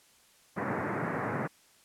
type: band-pass noise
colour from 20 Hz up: pink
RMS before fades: -33 dBFS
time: 0.56-1.48 s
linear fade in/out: 20 ms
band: 110 to 2000 Hz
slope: 48 dB/octave
effects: white hiss -62 dBFS RMS until 1.84 s + low-pass 11000 Hz 12 dB/octave